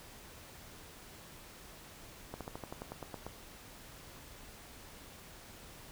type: slowing click train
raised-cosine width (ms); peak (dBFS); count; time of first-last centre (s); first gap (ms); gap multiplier
1; -27; 11; 2.34-3.266; 67; 1.07
effects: pink hiss -53 dBFS RMS until 5.91 s